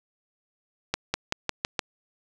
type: accelerating click train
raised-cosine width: 0.2 ms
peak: -7 dBFS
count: 6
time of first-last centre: 0.94-1.792 s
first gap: 200 ms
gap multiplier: 0.92
effects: none